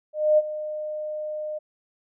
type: tone with ADSR envelope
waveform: sine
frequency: 610 Hz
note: D#5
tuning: 34 cents flat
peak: -13 dBFS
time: 0.13-1.59 s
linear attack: 250 ms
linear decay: 34 ms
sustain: -15 dB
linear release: 15 ms
effects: none